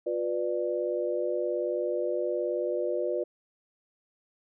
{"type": "chord", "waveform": "sine", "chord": "B diminished", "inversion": "second", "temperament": "just", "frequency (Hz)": [355.6, 493.9, 592.7], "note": ["F4", "B4", "D5"], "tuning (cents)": [31, 0, 16], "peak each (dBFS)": -31, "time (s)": [0.06, 3.24], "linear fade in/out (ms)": 10, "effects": []}